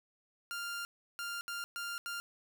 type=tone bursts at uneven times; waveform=sawtooth; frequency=1396.9 Hz; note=F6; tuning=in tune; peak=-34 dBFS; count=5; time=0.51-0.85 / 1.19-1.41 / 1.48-1.64 / 1.76-1.98 / 2.06-2.2 s; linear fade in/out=0 ms; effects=10-bit